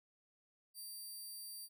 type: tone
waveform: 10% pulse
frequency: 4700 Hz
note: D8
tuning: 1 cent sharp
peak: -40 dBFS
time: 0.74-1.69 s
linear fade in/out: 50 ms
effects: none